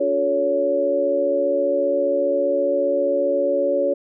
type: tone cluster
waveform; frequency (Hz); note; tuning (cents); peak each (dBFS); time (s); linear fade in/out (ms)
sine; 284.2 / 359.1 / 434.1 / 562; C#4 / F4 / A4 / C#5; +43 / +48 / -23 / +24; -27 / -26 / -27 / -18; 0-3.94; 10
effects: none